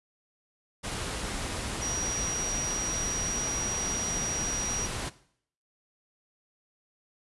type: tone in noise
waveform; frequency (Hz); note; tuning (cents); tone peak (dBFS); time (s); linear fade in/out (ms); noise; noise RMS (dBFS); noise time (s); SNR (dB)
sine; 5760; F#8; -47; -30; 1.81-4.87; 20; pink; -34; 0.83-5.1; +1
effects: noise-tail reverb RT60 0.6 s tail -17 dB re dry + resampled to 24000 Hz